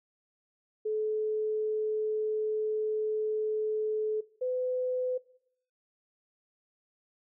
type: tone pair in turn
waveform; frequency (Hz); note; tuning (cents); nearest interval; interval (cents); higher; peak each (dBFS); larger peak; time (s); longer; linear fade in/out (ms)
sine; 430.9 / 505.6; A4 / B4; -36 / +41; minor third; 277; second; -28; neither; 0.85-4.21 / 4.41-5.18; first; 10
effects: noise-tail reverb RT60 0.7 s tail -20 dB re dry